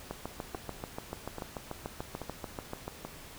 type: two click trains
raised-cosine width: 1 ms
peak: -22 / -24 dBFS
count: 20 / 4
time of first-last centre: 0.11-2.88 / 0.55-3.05 s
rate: 6.86 / 1.2 Hz
effects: pink hiss -49 dBFS RMS until 3.38 s